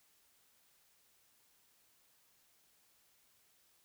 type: silence
effects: white hiss -71 dBFS RMS until 3.84 s